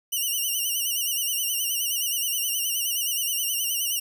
5% pulse tone with vibrato, 2900 Hz, F#7, 35 cents flat, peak -16 dBFS, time 0.12-4 s, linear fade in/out 10 ms, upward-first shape sine, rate 9.5 Hz, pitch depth 85 cents each way, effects none

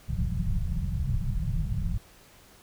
pink low-pass noise, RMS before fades -28 dBFS, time 0.08-1.98 s, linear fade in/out 5 ms, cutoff 190 Hz, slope 96 dB/octave, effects pink hiss -55 dBFS RMS until 2.62 s

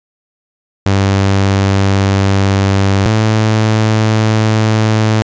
sawtooth tone pair in turn, 98 / 109.07 Hz, G2 / A2, 0 / -15 cents, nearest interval major second, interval 185 cents, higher second, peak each -5 dBFS, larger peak neither, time 0.86-3.06 / 3.06-5.22 s, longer first, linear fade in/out 0 ms, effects resampled to 16000 Hz

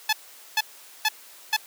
10% pulse tone bursts, 863 Hz, A5, 34 cents flat, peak -11 dBFS, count 4, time 0.09-1.566 s, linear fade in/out 5 ms, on 39 ms, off 440 ms, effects white hiss -48 dBFS RMS until 1.66 s + high-pass 400 Hz 12 dB/octave

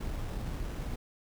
brown noise with sample-and-hold, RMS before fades -36 dBFS, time 0-0.96 s, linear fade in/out 10 ms, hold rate 4410 Hz, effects none

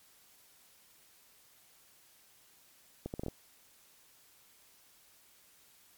accelerating click train, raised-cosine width 2 ms, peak -24 dBFS, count 6, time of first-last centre 3.06-3.283 s, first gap 79 ms, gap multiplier 0.71, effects white hiss -63 dBFS RMS until 5.97 s + MP3 96 kbps

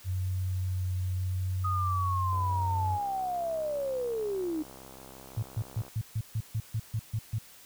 sine tone with vibrato, 92.5 Hz, F#2, in tune, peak -28 dBFS, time 0.04-2.99 s, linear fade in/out 50 ms, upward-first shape triangle, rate 0.8 Hz, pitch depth 11 cents each way
sine linear sweep, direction down, 1254 to 300 Hz, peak -29 dBFS, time 1.64-4.63 s, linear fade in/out 10 ms
click train, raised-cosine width 1 ms, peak -34 dBFS, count 235, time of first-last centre 2.33-5.881 s, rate 65.9 Hz
sine tone bursts, 110 Hz, A2, in tune, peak -27 dBFS, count 11, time 5.37-7.386 s, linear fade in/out 5 ms, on 56 ms, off 140 ms
effects white hiss -53 dBFS RMS until 7.65 s

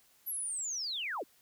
sine linear sweep, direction down, 11840 to 204.8 Hz, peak -34 dBFS, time 0.26-1.24 s, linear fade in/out 20 ms, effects white hiss -66 dBFS RMS until 1.41 s

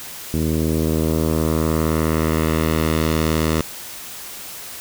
10% pulse tone with low-pass filter sweep, 79.3 Hz, D#2, 33 cents sharp, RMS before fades -19 dBFS, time 0.34-3.61 s, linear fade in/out 0 ms, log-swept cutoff 310 to 8800 Hz, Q 0.89, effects white hiss -34 dBFS RMS until 4.8 s

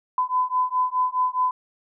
sine beating tone pair, 1007 / 1011.8 Hz, B5 / B5, +33 / +42 cents, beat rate 4.8 Hz, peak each -23 / -23 dBFS, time 0.18-1.51 s, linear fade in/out 2 ms, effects none

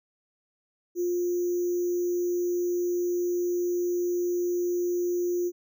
sine tone with sample-and-hold, 352.4 Hz, F4, 16 cents sharp, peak -24 dBFS, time 0.95-5.52 s, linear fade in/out 50 ms, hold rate 6300 Hz, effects none

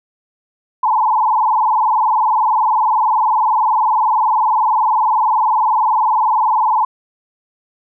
sine tone with vibrato, 932.3 Hz, A#5, in tune, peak -11 dBFS, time 0.83-6.85 s, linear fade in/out 5 ms, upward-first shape sine, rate 20 Hz, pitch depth 170 cents each way, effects none

